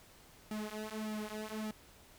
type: tone with flanger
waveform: sawtooth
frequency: 214.8 Hz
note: A3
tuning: 41 cents flat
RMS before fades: -41 dBFS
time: 0.51-1.71 s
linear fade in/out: 2 ms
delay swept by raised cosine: 1.9 to 5.6 ms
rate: 1.7 Hz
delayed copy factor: -0.95
effects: pink hiss -60 dBFS RMS until 2.18 s

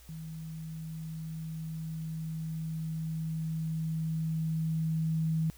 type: tone with level ramp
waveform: sine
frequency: 160 Hz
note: D#3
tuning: 49 cents sharp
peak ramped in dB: -39 to -26 dBFS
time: 0.09-5.5 s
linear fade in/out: 0 ms
effects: added 60 Hz sine -54 dBFS peak until 5.57 s + white hiss -58 dBFS RMS until 5.57 s

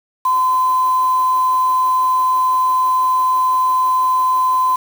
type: tone with quantisation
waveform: sine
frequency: 1023 Hz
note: C6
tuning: 39 cents flat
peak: -12 dBFS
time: 0.25-4.76 s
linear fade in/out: 5 ms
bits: 5
effects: none

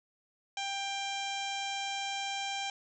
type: harmonic tone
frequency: 791 Hz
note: G5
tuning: 15 cents sharp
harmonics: 1 / 2 / 3 / 4 / 5 / 6 / 7 / 8 / 9 / 10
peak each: -37 / -46 / -40 / -40 / -45 / -55 / -47 / -48 / -50 / -58 dBFS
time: 0.57-2.7 s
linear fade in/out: 2 ms
effects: none

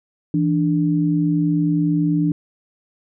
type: tone pair together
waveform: sine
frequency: 165.34 / 294.6 Hz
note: E3 / D4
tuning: +6 / +6 cents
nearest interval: minor seventh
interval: 1000 cents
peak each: -18 / -18 dBFS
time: 0.34-2.32 s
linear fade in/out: 2 ms
effects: none

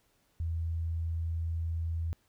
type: tone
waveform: sine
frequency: 82.5 Hz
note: E2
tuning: 2 cents sharp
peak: -30 dBFS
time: 0.4-2.13 s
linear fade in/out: 0 ms
effects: pink hiss -71 dBFS RMS until 2.28 s

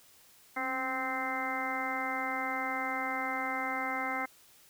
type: harmonic tone with a mistuned harmonic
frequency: 260.4 Hz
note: C4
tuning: 8 cents flat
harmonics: 1 / 2 / 3 / 4 / 5 / 6 / 7 / 8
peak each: -41 / -43 / -37 / -41 / -39 / -42 / -45 / -36 dBFS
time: 0.56-4.26 s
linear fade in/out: 10 ms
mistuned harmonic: 1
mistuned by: +47 cents
effects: white hiss -60 dBFS RMS until 4.69 s

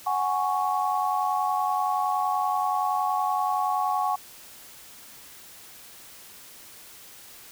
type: chord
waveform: sine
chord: F# suspended second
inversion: none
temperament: equal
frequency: 740 / 830.6 / 1108.7 Hz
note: F#5 / G#5 / C#6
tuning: 0 / 0 / 0 cents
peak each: -27 dBFS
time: 0.06-4.16 s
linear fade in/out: 10 ms
effects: white hiss -47 dBFS RMS until 7.51 s

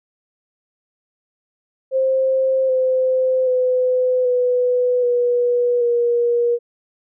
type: tone with pitch steps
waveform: sine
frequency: 527 / 516.5 / 506.1 / 496 / 486.1 / 476.3 Hz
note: C5 / C5 / B4 / B4 / B4 / A#4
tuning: +12 / -22 / +42 / +7 / -28 / +37 cents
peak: -14 dBFS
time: 1.91-6.59 s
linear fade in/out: 50 ms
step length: 780 ms
effects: none

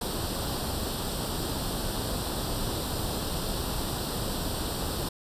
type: noise with comb filter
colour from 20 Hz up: pink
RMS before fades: -31 dBFS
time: 0.01-5.09 s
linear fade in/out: 5 ms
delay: 0.23 ms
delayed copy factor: +0.75
effects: resampled to 32000 Hz

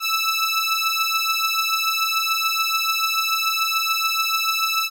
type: beating tone pair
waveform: 15% pulse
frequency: 1311 / 1317.9 Hz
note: E6 / E6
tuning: -10 / -1 cents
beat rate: 6.9 Hz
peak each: -16 dBFS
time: 0-4.9 s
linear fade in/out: 50 ms
effects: none

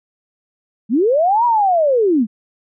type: linear two-way sweep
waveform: sine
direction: up then down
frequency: 196 to 979 to 196 Hz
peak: -11 dBFS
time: 0.89-2.27 s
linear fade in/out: 50 ms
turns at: 1.45 s
effects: none

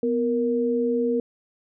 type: tone pair together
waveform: sine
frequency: 247.6 / 468 Hz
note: B3 / A#4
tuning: +5 / +7 cents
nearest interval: major seventh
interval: 1102 cents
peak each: -24 / -22 dBFS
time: 0.03-1.2 s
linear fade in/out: 2 ms
effects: none

